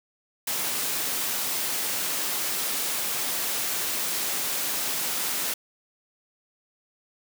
white high-pass noise, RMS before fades -28 dBFS, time 0.47-5.54 s, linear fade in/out 5 ms, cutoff 160 Hz, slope 12 dB/octave, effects none

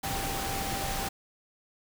sine tone in noise, 784 Hz, G5, in tune, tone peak -36 dBFS, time 0.03-1.09 s, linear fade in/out 10 ms, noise pink, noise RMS -33 dBFS, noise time 0.03-1.09 s, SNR -6 dB, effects none

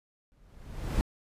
brown noise with exponential growth, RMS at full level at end -25 dBFS, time 0.32-1.01 s, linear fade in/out 0 ms, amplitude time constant 150 ms, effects resampled to 32000 Hz

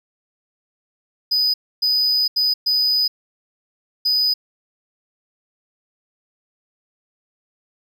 triangle tone bursts at uneven times, 4982 Hz, D#8, 1 cent sharp, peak -14 dBFS, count 5, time 1.31-1.54 / 1.82-2.28 / 2.36-2.54 / 2.66-3.08 / 4.05-4.34 s, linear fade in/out 10 ms, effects none

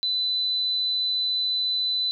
sine tone, 4003 Hz, B7, 23 cents sharp, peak -22 dBFS, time 0.03-2.11 s, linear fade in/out 0 ms, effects none

